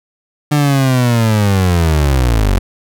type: linear sweep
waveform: 30% pulse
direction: down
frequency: 150 to 44 Hz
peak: -7 dBFS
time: 0.51-2.59 s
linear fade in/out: 10 ms
effects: none